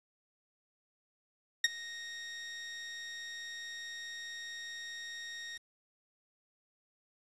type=tone with ADSR envelope; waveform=20% pulse; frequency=1864.7 Hz; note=A#6; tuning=in tune; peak=-16 dBFS; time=1.64-5.58 s; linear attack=4 ms; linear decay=26 ms; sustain=-21 dB; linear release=11 ms; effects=resampled to 24000 Hz + 9-bit